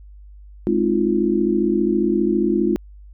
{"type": "chord", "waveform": "sine", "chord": "F minor seventh", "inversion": "first", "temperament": "just", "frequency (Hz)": [209.5, 261.9, 314.3, 349.2], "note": ["Ab3", "C4", "Eb4", "F4"], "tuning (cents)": [15, 2, 18, 0], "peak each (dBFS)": [-21, -24, -22, -19], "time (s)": [0.67, 2.76], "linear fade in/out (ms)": 0, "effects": ["added 50 Hz sine -39 dBFS peak until 3.13 s"]}